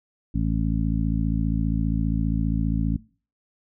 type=harmonic tone; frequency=55 Hz; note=A1; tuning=in tune; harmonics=1 / 2 / 3 / 4 / 5; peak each=-25 / -28 / -27 / -29 / -30 dBFS; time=0.34-2.97 s; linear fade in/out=10 ms; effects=noise-tail reverb RT60 0.4 s tail -22 dB re dry

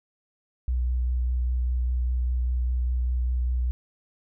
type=tone with vibrato; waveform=sine; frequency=61.74 Hz; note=B1; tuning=in tune; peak=-22 dBFS; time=0.68-3.71 s; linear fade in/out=0 ms; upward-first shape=sine; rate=5 Hz; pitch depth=15 cents each way; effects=none

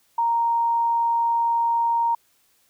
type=tone; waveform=sine; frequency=931 Hz; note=A#5; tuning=2 cents flat; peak=-18 dBFS; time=0.18-2.15 s; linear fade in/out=5 ms; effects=white hiss -63 dBFS RMS until 2.69 s

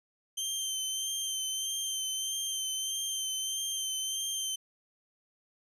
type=tone with vibrato; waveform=20% pulse; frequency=3123 Hz; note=G7; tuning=7 cents flat; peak=-26 dBFS; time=0.37-4.56 s; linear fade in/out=10 ms; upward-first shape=sine; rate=1.6 Hz; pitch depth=27 cents each way; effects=none

